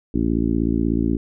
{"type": "harmonic tone", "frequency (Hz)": 56.4, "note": "A1", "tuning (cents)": 44, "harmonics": [1, 2, 3, 4, 5, 6, 7], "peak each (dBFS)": [-25, -28, -27, -23, -22, -26, -33], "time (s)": [0.14, 1.17], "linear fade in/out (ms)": 5, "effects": []}